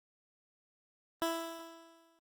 15% pulse tone with exponential decay, 330.8 Hz, E4, 6 cents sharp, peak -23 dBFS, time 1.22-2.19 s, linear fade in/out 0 ms, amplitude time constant 210 ms, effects Opus 24 kbps

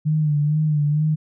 sine tone with vibrato, 150.8 Hz, D3, 46 cents sharp, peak -16 dBFS, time 0.05-1.16 s, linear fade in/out 20 ms, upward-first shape sine, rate 2.2 Hz, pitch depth 51 cents each way, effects none

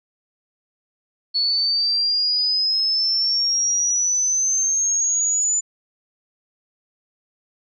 sine exponential sweep, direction up, 4400 to 7040 Hz, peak -17 dBFS, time 1.34-5.61 s, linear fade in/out 20 ms, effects none

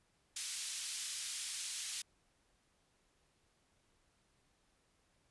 white band-pass noise, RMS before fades -42 dBFS, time 0.36-2.02 s, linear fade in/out 5 ms, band 2800 to 9800 Hz, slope 12 dB/octave, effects pink hiss -75 dBFS RMS until 5.3 s + resampled to 24000 Hz

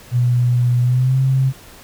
sine tone with pitch glide, 122.4 to 132.71 Hz, B2 to C3, -15 to +25 cents, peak -12 dBFS, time 0.11-1.53 s, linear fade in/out 50 ms, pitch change +140 cents, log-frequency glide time 0.82-1.19 s, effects pink hiss -42 dBFS RMS until 1.83 s

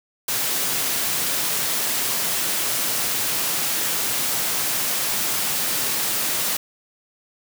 white high-pass noise, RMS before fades -23 dBFS, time 0.28-6.57 s, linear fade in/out 5 ms, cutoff 100 Hz, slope 96 dB/octave, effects none

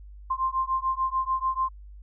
sine beating tone pair, 1046.5 / 1053.3 Hz, C6 / C6, 0 / +11 cents, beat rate 6.8 Hz, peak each -27 dBFS, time 0.3-1.69 s, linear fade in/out 10 ms, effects added 50 Hz sine -42 dBFS peak until 2.02 s

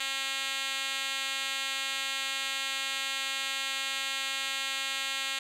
5% pulse tone with band-pass filter, 270.2 Hz, C#4, 44 cents flat, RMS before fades -33 dBFS, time 0-5.39 s, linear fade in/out 5 ms, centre 4300 Hz, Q 1.1, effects none

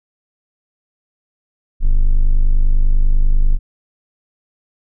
triangle tone, 25.06 Hz, G0, 39 cents sharp, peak -6 dBFS, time 1.8-3.59 s, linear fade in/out 50 ms, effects none

